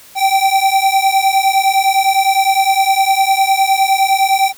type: beating tone pair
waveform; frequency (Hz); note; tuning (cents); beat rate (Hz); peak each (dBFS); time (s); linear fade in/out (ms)
square; 772 / 781.8; G5 / G5; -27 / -5; 9.8; -14; 0.15-4.53; 50
effects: white hiss -41 dBFS RMS until 4.57 s